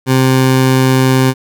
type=tone; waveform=20% pulse; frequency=130.81 Hz; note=C3; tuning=in tune; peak=-3 dBFS; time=0.06-1.34 s; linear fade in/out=50 ms; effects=none